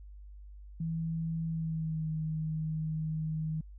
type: tone with pitch glide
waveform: sine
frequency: 163.1 to 157.09 Hz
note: E3 to D#3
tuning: -18 to +17 cents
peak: -31 dBFS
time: 0.8-3.61 s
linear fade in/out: 5 ms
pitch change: -65 cents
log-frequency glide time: 1.46-2.09 s
effects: added 50 Hz sine -46 dBFS peak until 3.78 s